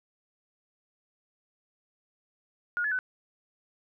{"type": "tone with pitch steps", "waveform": "sine", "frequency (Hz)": [1436, 1710, 1505], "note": ["F6", "A6", "F#6"], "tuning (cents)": [48, -50, 29], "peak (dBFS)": -26, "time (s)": [2.77, 2.989], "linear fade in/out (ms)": 0, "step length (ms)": 73, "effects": []}